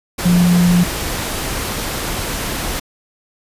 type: tone in noise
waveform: sine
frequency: 176.2 Hz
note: F3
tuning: 16 cents sharp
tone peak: -9 dBFS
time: 0.25-0.84 s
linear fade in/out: 10 ms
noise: pink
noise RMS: -22 dBFS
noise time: 0.18-2.8 s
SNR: +10 dB
effects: resampled to 32000 Hz